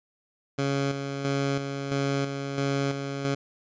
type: tone with tremolo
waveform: 15% pulse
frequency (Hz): 138.9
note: C#3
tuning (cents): +4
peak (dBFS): -18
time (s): 0.58-3.35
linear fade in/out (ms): 10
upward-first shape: square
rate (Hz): 1.5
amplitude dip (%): 50
effects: resampled to 16000 Hz